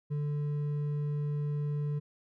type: tone with hard clipping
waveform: triangle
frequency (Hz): 146.83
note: D3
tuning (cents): 0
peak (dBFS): -31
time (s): 0.1-2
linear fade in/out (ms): 20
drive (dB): 8
effects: none